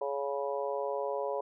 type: harmonic tone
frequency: 140 Hz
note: C#3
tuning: 18 cents sharp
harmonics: 3 / 4 / 5 / 6 / 7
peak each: -36 / -34 / -40 / -43 / -39 dBFS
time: 0.01-1.41 s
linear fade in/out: 5 ms
effects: none